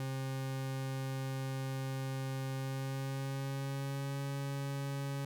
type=tone with pitch glide; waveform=40% pulse; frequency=133.5 to 138.93 Hz; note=C3 to C#3; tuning=+35 to +4 cents; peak=-35 dBFS; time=0-5.25 s; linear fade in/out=2 ms; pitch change=+69 cents; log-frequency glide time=2.56-4.22 s; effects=none